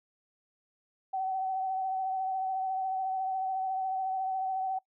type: tone with vibrato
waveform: sine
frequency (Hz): 760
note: F#5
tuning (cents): +46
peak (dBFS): -29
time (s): 1.13-4.79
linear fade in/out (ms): 10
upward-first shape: triangle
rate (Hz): 14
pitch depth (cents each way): 31
effects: noise-tail reverb RT60 0.1 s tail -22 dB re dry